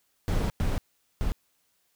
brown noise bursts at uneven times, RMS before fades -26 dBFS, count 3, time 0.28-0.5 / 0.6-0.78 / 1.21-1.32 s, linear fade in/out 0 ms, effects white hiss -71 dBFS RMS until 1.95 s

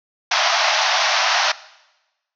pink band-pass noise, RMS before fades -18 dBFS, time 0.31-1.52 s, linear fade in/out 5 ms, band 620 to 6100 Hz, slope 96 dB/octave, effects noise-tail reverb RT60 1.0 s tail -19 dB re dry

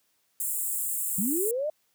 pink high-pass noise, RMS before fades -30 dBFS, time 0.4-1.51 s, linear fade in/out 2 ms, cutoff 7400 Hz, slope 96 dB/octave
sine linear sweep, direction up, 174.61 to 630 Hz, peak -26 dBFS, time 1.18-1.7 s, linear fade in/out 5 ms
effects white hiss -71 dBFS RMS until 1.94 s + high-pass 80 Hz 12 dB/octave

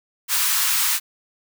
white high-pass noise, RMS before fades -20 dBFS, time 0.28-1 s, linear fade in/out 50 ms, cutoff 930 Hz, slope 48 dB/octave, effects none

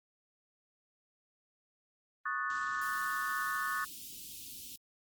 sine chord, D# half-diminished seventh, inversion third, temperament equal, 1108.7 / 1244.5 / 1480 / 1760 Hz, C#6 / D#6 / F#6 / A6, 0 / 0 / 0 / 0 cents, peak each -38 dBFS, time 2.25-3.85 s, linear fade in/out 10 ms
white band-stop noise, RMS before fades -47 dBFS, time 2.5-4.76 s, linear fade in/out 2 ms, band 360 to 2700 Hz, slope 48 dB/octave
effects Opus 24 kbps

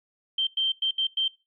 sine tone bursts at uneven times, 3136 Hz, G7, in tune, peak -22 dBFS, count 5, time 0.38-0.47 / 0.57-0.72 / 0.82-0.91 / 0.98-1.07 / 1.17-1.28 s, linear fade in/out 5 ms, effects noise-tail reverb RT60 0.3 s tail -21 dB re dry

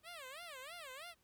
10% pulse tone with vibrato, 600 Hz, D5, 37 cents sharp, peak -40 dBFS, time 0.03-1.15 s, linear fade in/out 50 ms, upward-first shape sine, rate 3.1 Hz, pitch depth 280 cents each way, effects pink hiss -75 dBFS RMS until 1.23 s

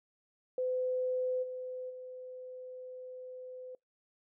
sine tone with level steps, 508 Hz, B4, 49 cents sharp, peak -30 / -38 / -43 dBFS, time 0.58-3.75 s, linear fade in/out 2 ms, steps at 1.42 / 1.89 s, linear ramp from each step 20 ms, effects noise-tail reverb RT60 0.2 s tail -26 dB re dry

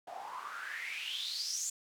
white noise with band-pass filter sweep, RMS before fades -40 dBFS, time 0.07-1.7 s, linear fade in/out 5 ms, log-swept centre 670 to 7200 Hz, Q 8.5, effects none

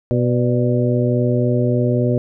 harmonic tone with a mistuned harmonic, 123.47 Hz, B2, in tune, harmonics 1 / 2 / 3 / 4 / 5, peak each -17 / -20 / -22 / -23 / -24 dBFS, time 0.11-2.18 s, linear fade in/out 0 ms, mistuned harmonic 5, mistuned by -64 cents, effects none

